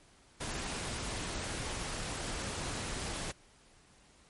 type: noise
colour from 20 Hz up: pink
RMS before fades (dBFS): -38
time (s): 0.4-3.32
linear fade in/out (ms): 10
effects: pink hiss -62 dBFS RMS until 4.29 s + MP3 48 kbps